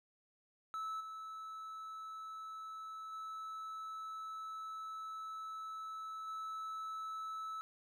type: tone with level steps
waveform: triangle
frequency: 1306 Hz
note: E6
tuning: 17 cents flat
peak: -37 / -43 / -41 / -39 dBFS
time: 0.74-7.61 s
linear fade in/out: 0 ms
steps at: 1 / 3.12 / 6.27 s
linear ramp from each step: 10 ms
effects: none